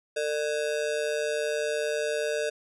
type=ring-modulated tone; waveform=square; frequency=525 Hz; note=C5; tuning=6 cents sharp; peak=-24 dBFS; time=0.16-2.5 s; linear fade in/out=10 ms; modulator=73.7 Hz; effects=resampled to 24000 Hz